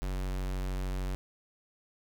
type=tone; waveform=square; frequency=46.64 Hz; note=F#1; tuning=15 cents sharp; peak=-32 dBFS; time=0.02-1.15 s; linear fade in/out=0 ms; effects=none